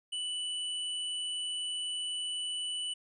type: tone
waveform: square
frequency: 2972 Hz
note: F#7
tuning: 7 cents sharp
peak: -34 dBFS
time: 0.12-2.94 s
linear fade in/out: 10 ms
effects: resampled to 24000 Hz